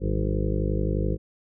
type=harmonic tone with a mistuned harmonic; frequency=51.6 Hz; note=G#1; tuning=10 cents flat; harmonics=1 / 2 / 3 / 4 / 6 / 7 / 8 / 9 / 10; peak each=-26 / -29 / -31 / -32 / -34 / -34 / -35 / -36 / -36 dBFS; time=0-1.18 s; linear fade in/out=50 ms; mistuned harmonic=4; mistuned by=-63 cents; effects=none